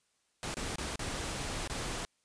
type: noise with dropouts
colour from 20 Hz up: pink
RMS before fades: -37 dBFS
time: 0.43-2.05 s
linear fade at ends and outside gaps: 0 ms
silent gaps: 0.542-0.569 / 0.758-0.783 / 0.958-0.993 / 1.675-1.698 s
effects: white hiss -75 dBFS RMS until 2.24 s + resampled to 22050 Hz